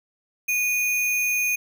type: tone with sample-and-hold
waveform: sine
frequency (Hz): 2464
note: D#7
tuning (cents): -17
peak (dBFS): -20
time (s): 0.48-1.56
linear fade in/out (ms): 10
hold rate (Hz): 8820
effects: none